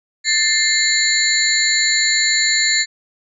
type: tone cluster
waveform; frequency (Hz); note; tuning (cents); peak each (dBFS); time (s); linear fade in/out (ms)
sine; 1773 / 2101 / 4039 / 4389 / 7120; A6 / C7 / B7 / C#8 / A8; +13 / +7 / +38 / -18 / +20; -20; 0.24-2.86; 50
effects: none